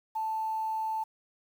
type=tone with quantisation; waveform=sine; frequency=880 Hz; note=A5; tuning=in tune; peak=-29 dBFS; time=0.15-1.04 s; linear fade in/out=10 ms; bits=9; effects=none